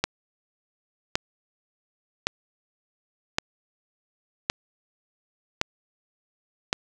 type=click train; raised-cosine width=0.2 ms; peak=-4 dBFS; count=7; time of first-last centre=0.04-6.729 s; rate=0.897 Hz; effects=none